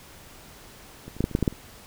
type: clicks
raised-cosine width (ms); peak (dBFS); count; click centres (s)
3; -25 / -28 / -11 / -9 / -24 / -7 / -27 / -9 / -8 / -27; 10; 1.08 / 1.166 / 1.206 / 1.241 / 1.313 / 1.351 / 1.389 / 1.427 / 1.478 / 1.526
effects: pink hiss -48 dBFS RMS until 1.86 s